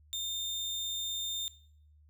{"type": "tone", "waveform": "30% pulse", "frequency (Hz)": 3624, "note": "A#7", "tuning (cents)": -50, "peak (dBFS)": -31, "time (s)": [0.13, 1.48], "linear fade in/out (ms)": 0, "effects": ["noise-tail reverb RT60 0.6 s tail -18 dB re dry", "added 75 Hz sine -58 dBFS peak until 2.09 s"]}